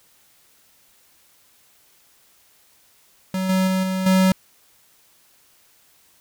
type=tone with level steps; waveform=square; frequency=187.9 Hz; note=F#3; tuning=27 cents sharp; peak=-22 / -17 / -19 / -22 / -14 dBFS; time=3.34-4.32 s; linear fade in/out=2 ms; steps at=3.49 / 3.67 / 3.83 / 4.06 s; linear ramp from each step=5 ms; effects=white hiss -57 dBFS RMS until 6.2 s